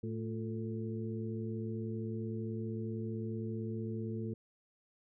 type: harmonic tone with a mistuned harmonic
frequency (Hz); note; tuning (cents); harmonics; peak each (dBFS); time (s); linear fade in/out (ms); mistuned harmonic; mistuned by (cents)
110.9; A2; +14; 1 / 2 / 3 / 4; -39 / -40 / -44 / -45; 0.03-4.34; 5; 3; +78
effects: none